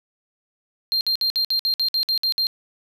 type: tone bursts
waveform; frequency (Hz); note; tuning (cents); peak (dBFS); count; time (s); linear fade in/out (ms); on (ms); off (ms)
triangle; 4186; C8; 0; -17; 11; 0.92-2.469; 0; 89; 57
effects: none